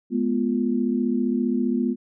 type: chord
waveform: sine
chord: F diminished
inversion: first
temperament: equal with one note detuned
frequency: 211.8 / 246.9 / 349.2 Hz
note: Ab3 / Cb4 / F4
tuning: +34 / 0 / 0 cents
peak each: -25 / -22 / -28 dBFS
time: 0.1-1.96 s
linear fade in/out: 50 ms
effects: none